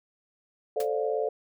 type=chord; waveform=sine; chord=D minor seventh; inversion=second; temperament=just; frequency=440.5 / 528.6 / 587.3 / 704.8 Hz; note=A4 / C5 / D5 / F5; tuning=+2 / +18 / 0 / +16 cents; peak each=-28 / -32 / -32 / -34 dBFS; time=0.76-1.29 s; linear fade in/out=5 ms
type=noise with exponential decay; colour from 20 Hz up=white; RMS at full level=-35 dBFS; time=0.8-0.89 s; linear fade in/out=2 ms; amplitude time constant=18 ms
effects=none